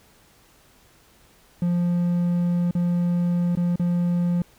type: tone with dropouts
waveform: triangle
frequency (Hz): 174.7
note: F3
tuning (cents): +1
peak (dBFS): -17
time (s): 1.62-4.42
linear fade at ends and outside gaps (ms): 2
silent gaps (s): 2.71-2.751 / 3.552-3.572 / 3.758-3.796
effects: pink hiss -56 dBFS RMS until 4.58 s